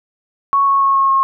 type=tone with pitch steps; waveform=sine; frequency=1108.7 / 1101.7 / 1094.7 / 1087.8 / 1080.9 Hz; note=C#6 / C#6 / C#6 / C#6 / C#6; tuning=0 / -11 / -22 / -33 / -44 cents; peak=-10 dBFS; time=0.53-1.23 s; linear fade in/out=0 ms; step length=140 ms; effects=none